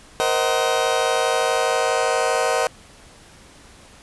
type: chord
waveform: 30% pulse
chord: C half-diminished seventh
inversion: third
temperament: just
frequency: 470.9 / 523.3 / 627.9 / 753.5 Hz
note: Bb4 / C5 / Eb5 / Gb5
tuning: +18 / 0 / +16 / +31 cents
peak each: -21 dBFS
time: 0.2-2.67 s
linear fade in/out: 0 ms
effects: pink hiss -47 dBFS RMS until 4.02 s + resampled to 24000 Hz